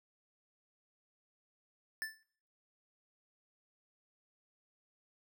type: tone with exponential decay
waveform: square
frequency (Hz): 1760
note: A6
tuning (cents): 0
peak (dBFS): -34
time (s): 2.02-2.23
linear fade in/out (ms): 0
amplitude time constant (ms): 45
effects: noise-tail reverb RT60 0.6 s tail -24 dB re dry